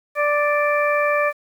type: harmonic tone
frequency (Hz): 587.3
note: D5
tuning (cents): 0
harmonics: 1 / 2 / 3 / 4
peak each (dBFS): -19 / -22 / -24 / -25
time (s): 0.15-1.33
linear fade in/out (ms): 50
effects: 8-bit